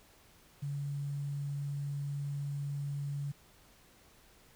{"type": "tone with quantisation", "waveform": "sine", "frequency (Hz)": 142.2, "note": "C#3", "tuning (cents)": 45, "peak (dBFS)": -34, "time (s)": [0.62, 3.32], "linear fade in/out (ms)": 10, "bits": 10, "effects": ["pink hiss -62 dBFS RMS until 4.55 s"]}